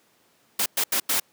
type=noise bursts at uneven times; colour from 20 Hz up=white; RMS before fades=-23 dBFS; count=4; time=0.59-0.66 / 0.77-0.84 / 0.92-1 / 1.09-1.2 s; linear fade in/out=5 ms; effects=pink hiss -62 dBFS RMS until 1.32 s + high-pass 200 Hz 12 dB/octave